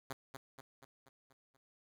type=tone with echo; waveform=5% pulse; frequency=135.1 Hz; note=C#3; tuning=44 cents flat; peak=-29 dBFS; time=0.1-0.13 s; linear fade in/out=2 ms; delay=240 ms; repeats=6; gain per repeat=-5 dB; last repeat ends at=1.57 s; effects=none